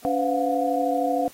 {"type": "tone cluster", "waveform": "sine", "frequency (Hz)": [284.1, 506, 692, 725], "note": ["C#4", "B4", "F5", "F#5"], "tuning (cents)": [43, 42, -16, -35], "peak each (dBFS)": -26, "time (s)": [0.05, 1.28], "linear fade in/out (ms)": 0, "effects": ["white hiss -50 dBFS RMS until 1.33 s", "AAC 48 kbps"]}